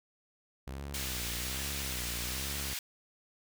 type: tone with vibrato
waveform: sawtooth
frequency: 64.4 Hz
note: C2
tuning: 27 cents flat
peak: -35 dBFS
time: 0.67-2.74 s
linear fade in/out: 5 ms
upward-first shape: sine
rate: 1.2 Hz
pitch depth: 160 cents each way
type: high-pass noise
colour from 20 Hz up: pink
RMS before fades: -38 dBFS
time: 0.94-2.79 s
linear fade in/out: 2 ms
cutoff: 2100 Hz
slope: 12 dB/octave
effects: none